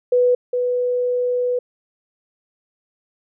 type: tone pair in turn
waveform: sine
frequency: 493.9 / 493.9 Hz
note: B4 / B4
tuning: 0 / 0 cents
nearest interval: unison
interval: 0 cents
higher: neither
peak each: -12 / -17 dBFS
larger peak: first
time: 0.12-0.35 / 0.53-1.59 s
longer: second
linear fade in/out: 5 ms
effects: none